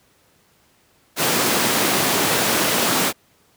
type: high-pass noise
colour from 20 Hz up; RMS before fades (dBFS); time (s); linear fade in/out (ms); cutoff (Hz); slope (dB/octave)
pink; -19; 1.16-3.13; 50; 210; 12
effects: pink hiss -58 dBFS RMS until 3.56 s + high-pass 80 Hz 12 dB/octave

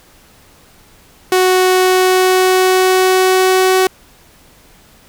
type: tone with pitch glide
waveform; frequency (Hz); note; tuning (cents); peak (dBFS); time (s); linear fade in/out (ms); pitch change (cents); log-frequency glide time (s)
sawtooth; 370 to 374.7; F#4 to F#4; 0 to +22; -5; 1.32-3.87; 2; +22; 1.68-3.76
effects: pink hiss -46 dBFS RMS until 5.08 s

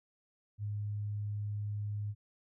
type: tone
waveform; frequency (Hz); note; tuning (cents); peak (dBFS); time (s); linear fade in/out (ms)
sine; 103.8; G#2; 0; -34; 0.58-2.15; 50
effects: none

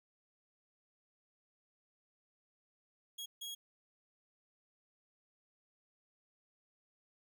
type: tone bursts at uneven times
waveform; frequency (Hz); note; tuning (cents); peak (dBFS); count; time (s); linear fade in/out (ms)
sawtooth; 3304; G#7; -10; -39; 2; 3.18-3.26 / 3.41-3.55; 10
effects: none

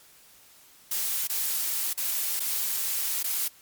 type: noise with dropouts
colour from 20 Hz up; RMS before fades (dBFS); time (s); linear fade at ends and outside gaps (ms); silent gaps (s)
blue; -28; 0.91-3.48; 5; 1.272-1.296 / 1.932-1.975 / 2.396-2.402 / 3.229-3.241
effects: white hiss -55 dBFS RMS until 3.61 s + MP3 96 kbps

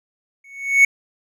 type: tone with exponential growth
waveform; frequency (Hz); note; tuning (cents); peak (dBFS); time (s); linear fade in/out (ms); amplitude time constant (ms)
triangle; 2217; C#7; 0; -4; 0.44-0.85; 5; 87
effects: none

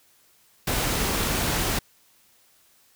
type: noise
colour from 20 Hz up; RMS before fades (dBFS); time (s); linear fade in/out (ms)
pink; -25; 0.67-1.79; 5
effects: white hiss -60 dBFS RMS until 2.95 s

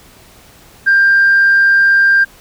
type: tone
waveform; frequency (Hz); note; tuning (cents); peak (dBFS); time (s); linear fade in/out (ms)
sine; 1591; G6; +25; -5; 0.86-2.25; 20
effects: tanh soft clip ceiling -3 dBFS + pink hiss -43 dBFS RMS until 2.4 s

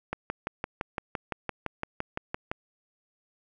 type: click train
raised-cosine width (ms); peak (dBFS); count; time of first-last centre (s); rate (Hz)
0.5; -15; 15; 0.13-2.515; 5.87
effects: none

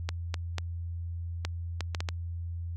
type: clicks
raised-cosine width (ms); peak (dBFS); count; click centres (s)
0.2; -15; 8; 0.09 / 0.342 / 0.583 / 1.45 / 1.807 / 1.948 / 2.005 / 2.088
effects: added 85 Hz sine -33 dBFS peak until 2.76 s

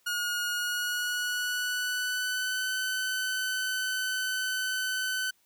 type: tone with pitch glide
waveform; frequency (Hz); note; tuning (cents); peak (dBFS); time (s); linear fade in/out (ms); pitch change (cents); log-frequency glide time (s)
sawtooth; 1438 to 1515.6; F#6 to F#6; -50 to +41; -25; 0.06-5.31; 10; +91; 0.49-2.71
effects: white hiss -68 dBFS RMS until 5.45 s

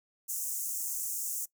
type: high-pass noise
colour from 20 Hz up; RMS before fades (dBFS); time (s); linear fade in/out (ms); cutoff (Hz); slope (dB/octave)
pink; -35; 0.28-1.46; 20; 6400; 48
effects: noise-tail reverb RT60 0.1 s tail -20 dB re dry

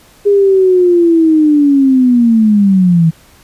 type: linear sweep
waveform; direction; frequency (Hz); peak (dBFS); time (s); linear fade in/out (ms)
sine; down; 409.6 to 159; -5; 0.25-3.11; 20
effects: pink hiss -44 dBFS RMS until 3.43 s + resampled to 32000 Hz

